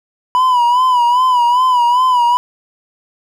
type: tone with vibrato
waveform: triangle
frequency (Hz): 987.8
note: B5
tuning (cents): 0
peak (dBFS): -7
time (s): 0.35-2.37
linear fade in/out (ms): 0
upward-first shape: sine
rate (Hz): 2.5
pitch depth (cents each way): 70
effects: 8-bit